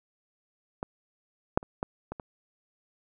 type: clicks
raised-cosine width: 1 ms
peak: -18 / -6 / -29 / -15 / -21 / -24 dBFS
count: 6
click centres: 0.829 / 1.575 / 1.629 / 1.829 / 2.12 / 2.198 s
effects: none